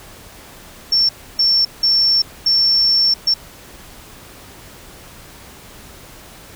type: tone bursts at uneven times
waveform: sine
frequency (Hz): 5430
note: F8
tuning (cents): -50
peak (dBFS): -10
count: 5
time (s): 0.92-1.09 / 1.39-1.65 / 1.83-2.22 / 2.46-3.14 / 3.27-3.34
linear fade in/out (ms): 5
effects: tanh soft clip ceiling -7 dBFS + pink hiss -40 dBFS RMS until 6.55 s

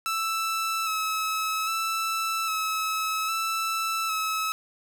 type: tone with vibrato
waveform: sawtooth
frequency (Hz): 1307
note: E6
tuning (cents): -15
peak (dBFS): -22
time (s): 0.06-4.52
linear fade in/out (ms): 0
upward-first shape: square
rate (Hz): 0.62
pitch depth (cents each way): 20
effects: none

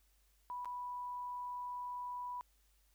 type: tone with dropouts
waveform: sine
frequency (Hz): 985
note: B5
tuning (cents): -5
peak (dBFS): -40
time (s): 0.5-2.41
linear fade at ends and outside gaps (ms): 0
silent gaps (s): 0.647-0.656
effects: added 50 Hz sine -70 dBFS peak until 2.94 s + white hiss -75 dBFS RMS until 2.94 s

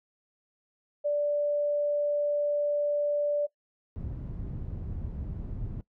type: tone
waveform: sine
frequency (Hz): 585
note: D5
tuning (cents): -7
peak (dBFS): -24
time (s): 1.04-3.47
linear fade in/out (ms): 20
type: low-pass noise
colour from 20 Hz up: white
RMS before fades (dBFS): -36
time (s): 3.96-5.81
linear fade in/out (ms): 0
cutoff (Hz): 110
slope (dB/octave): 12
effects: noise-tail reverb RT60 0.1 s tail -19 dB re dry

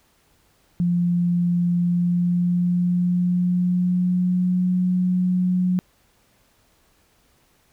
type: tone with pitch glide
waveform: sine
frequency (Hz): 174.61 to 181.71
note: F3 to F#3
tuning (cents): 0 to -31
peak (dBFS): -17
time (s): 0.8-5.79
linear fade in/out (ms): 0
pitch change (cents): +69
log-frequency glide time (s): 1.78-4.72
effects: pink hiss -61 dBFS RMS until 7.72 s

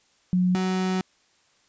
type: tone pair in turn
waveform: sine / 35% pulse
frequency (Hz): 181.5 / 186.39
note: F#3 / F#3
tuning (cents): -33 / +13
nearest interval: unison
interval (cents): 46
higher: second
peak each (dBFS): -18 / -21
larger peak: first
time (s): 0.33-0.55 / 0.55-1.01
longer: second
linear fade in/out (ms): 0
effects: white hiss -63 dBFS RMS until 1.68 s + resampled to 16000 Hz

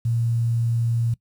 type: tone with quantisation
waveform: sine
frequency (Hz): 116.54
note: A#2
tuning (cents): 0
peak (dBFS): -19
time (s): 0.05-1.14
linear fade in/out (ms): 5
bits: 8
effects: noise-tail reverb RT60 0.1 s tail -21 dB re dry

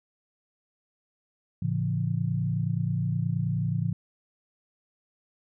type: chord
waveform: sine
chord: A major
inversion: none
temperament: equal with one note detuned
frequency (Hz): 110 / 138.59 / 168.96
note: A2 / C#3 / E3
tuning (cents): 0 / 0 / +43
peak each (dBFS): -29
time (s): 1.62-3.93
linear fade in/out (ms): 5
effects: none

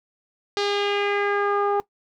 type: tone with low-pass filter sweep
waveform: sawtooth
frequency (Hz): 406.1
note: G#4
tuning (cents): -39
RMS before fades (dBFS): -23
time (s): 0.57-1.8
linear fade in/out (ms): 0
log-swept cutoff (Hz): 4500 to 940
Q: 2.7
effects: noise-tail reverb RT60 0.1 s tail -19 dB re dry

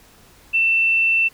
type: tone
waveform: sine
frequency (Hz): 2680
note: E7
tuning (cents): +28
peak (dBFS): -14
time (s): 0.53-1.29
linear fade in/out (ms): 20
effects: pink hiss -50 dBFS RMS until 1.33 s

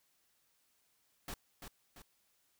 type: noise with echo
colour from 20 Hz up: pink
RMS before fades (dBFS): -43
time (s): 1.28-1.34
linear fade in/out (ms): 2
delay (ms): 340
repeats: 2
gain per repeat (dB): -6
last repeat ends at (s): 2.02
effects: white hiss -75 dBFS RMS until 2.59 s

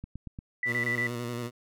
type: click train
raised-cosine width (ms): 5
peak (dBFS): -26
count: 4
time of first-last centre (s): 0.04-0.389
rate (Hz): 8.6
type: tone bursts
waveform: sine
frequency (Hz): 1975.5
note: B6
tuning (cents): 0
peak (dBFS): -26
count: 4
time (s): 0.63-1.07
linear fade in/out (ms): 2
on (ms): 92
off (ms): 24
type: tone with vibrato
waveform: 15% pulse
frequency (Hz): 120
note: B2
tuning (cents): -49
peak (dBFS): -26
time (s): 0.65-1.51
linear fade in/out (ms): 50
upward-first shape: square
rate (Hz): 11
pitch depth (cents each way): 30
effects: none

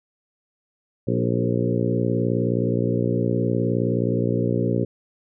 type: harmonic tone with a mistuned harmonic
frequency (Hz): 59.3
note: A#1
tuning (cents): +30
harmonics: 2 / 3 / 4 / 5 / 6 / 7 / 8 / 9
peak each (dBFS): -24 / -26 / -27 / -28 / -29 / -29 / -30 / -31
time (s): 1.07-4.85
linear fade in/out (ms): 10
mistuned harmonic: 7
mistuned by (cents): -17
effects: none

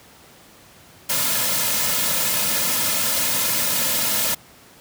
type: noise with comb filter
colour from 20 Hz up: white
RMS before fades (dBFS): -21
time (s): 1.09-4.35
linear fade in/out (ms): 10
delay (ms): 2.6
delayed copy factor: -0.7
effects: pink hiss -48 dBFS RMS until 4.8 s + high-pass 80 Hz 12 dB/octave

